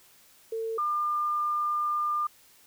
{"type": "tone pair in turn", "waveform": "sine", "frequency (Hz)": [450, 1201.4], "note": ["A4", "D6"], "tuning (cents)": [39, 39], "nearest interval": "octave + perfect fourth", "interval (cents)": 1700, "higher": "second", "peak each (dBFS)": [-29, -25], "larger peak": "second", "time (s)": [[0.52, 0.78], [0.78, 2.27]], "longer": "second", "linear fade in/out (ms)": 5, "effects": ["white hiss -58 dBFS RMS until 2.66 s"]}